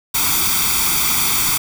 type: noise with comb filter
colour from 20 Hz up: white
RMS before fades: -17 dBFS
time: 0.14-1.58 s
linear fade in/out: 10 ms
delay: 0.86 ms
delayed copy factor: +0.8
effects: none

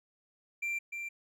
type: tone with echo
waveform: triangle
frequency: 2361 Hz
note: D7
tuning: 9 cents sharp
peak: -30 dBFS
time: 0.62-0.79 s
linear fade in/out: 10 ms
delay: 300 ms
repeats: 1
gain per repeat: -5 dB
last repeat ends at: 1.09 s
effects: none

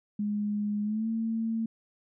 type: tone with pitch glide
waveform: sine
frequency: 207.7 to 225.2 Hz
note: G#3 to A3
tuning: 0 to +40 cents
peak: -27 dBFS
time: 0.19-1.66 s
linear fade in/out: 5 ms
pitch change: +140 cents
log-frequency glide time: 0.83-1.08 s
effects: none

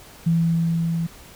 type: tone with level ramp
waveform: sine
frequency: 166.3 Hz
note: E3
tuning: 16 cents sharp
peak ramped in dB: -15 to -21 dBFS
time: 0.26-1.07 s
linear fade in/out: 10 ms
effects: pink hiss -45 dBFS RMS until 1.35 s

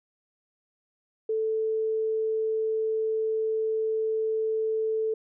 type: tone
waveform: sine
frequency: 440 Hz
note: A4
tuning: in tune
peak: -24 dBFS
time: 1.29-5.14 s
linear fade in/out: 5 ms
effects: none

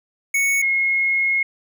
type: tone pair in turn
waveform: square / sine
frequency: 2217 / 2161 Hz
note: C#7 / C#7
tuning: 0 / -45 cents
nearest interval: unison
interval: 45 cents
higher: first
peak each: -17 / -16 dBFS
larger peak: second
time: 0.34-0.62 / 0.62-1.43 s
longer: second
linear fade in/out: 5 ms
effects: none

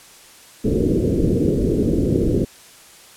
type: low-pass noise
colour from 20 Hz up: white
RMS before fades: -18 dBFS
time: 0.64-2.45 s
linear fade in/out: 10 ms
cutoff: 460 Hz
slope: 48 dB/octave
effects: white hiss -45 dBFS RMS until 3.16 s + low-pass 11000 Hz 12 dB/octave

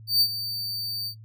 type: tone with ADSR envelope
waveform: 45% pulse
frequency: 4599 Hz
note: D8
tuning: 37 cents flat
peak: -15 dBFS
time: 0.07-1.15 s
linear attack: 140 ms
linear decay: 66 ms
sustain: -13 dB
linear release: 80 ms
effects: noise-tail reverb RT60 0.1 s tail -19 dB re dry + added 110 Hz sine -43 dBFS peak until 1.24 s

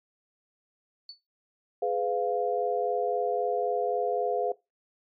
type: tone with exponential decay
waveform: sine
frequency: 4473 Hz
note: C#8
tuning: 15 cents sharp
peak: -36 dBFS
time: 1.09-1.22 s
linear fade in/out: 2 ms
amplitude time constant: 27 ms
type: chord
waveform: sine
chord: F diminished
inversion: first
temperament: just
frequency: 419.1 / 502.9 / 698.5 Hz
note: Ab4 / Cb5 / F5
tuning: +16 / +31 / 0 cents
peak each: -29 dBFS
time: 1.82-4.52 s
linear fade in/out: 5 ms
effects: noise-tail reverb RT60 0.2 s tail -19 dB re dry + MP3 32 kbps

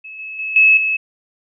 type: tone with level steps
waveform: sine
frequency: 2590 Hz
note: E7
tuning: 31 cents flat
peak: -31 / -27 / -21 / -7 / -15 dBFS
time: 0.04-0.97 s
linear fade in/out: 10 ms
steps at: 0.19 / 0.39 / 0.56 / 0.77 s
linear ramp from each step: 2 ms
effects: none

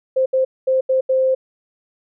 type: tone bursts at uneven times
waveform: sine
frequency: 523 Hz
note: C5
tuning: 1 cent flat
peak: -13 dBFS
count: 5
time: 0.16-0.26 / 0.33-0.45 / 0.67-0.81 / 0.89-1.01 / 1.09-1.35 s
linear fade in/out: 10 ms
effects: none

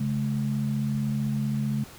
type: tone pair together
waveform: sine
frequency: 137.38 / 213 Hz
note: C#3 / G#3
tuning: -15 / +44 cents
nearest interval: minor sixth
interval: 759 cents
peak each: -27 dBFS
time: 0-1.84 s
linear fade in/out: 5 ms
effects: pink hiss -47 dBFS RMS until 1.98 s

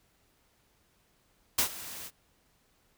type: noise with ADSR envelope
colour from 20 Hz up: white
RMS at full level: -24 dBFS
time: 1.58-2.11 s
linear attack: 8 ms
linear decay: 94 ms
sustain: -18 dB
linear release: 50 ms
effects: pink hiss -69 dBFS RMS until 2.97 s

